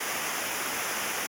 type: noise with comb filter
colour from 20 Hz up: pink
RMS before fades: -32 dBFS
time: 0-1.27 s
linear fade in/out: 10 ms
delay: 0.24 ms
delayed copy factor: -0.65
effects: high-pass 200 Hz 12 dB/octave + AAC 64 kbps